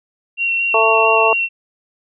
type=tone with vibrato; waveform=sine; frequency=2735 Hz; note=F7; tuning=37 cents flat; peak=-15 dBFS; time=0.37-1.49 s; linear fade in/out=50 ms; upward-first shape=square; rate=4.4 Hz; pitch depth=10 cents each way
type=harmonic tone; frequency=222.9 Hz; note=A3; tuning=23 cents sharp; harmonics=2 / 3 / 4 / 5; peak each=-17 / -17 / -17 / -17 dBFS; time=0.74-1.33 s; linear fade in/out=2 ms
effects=none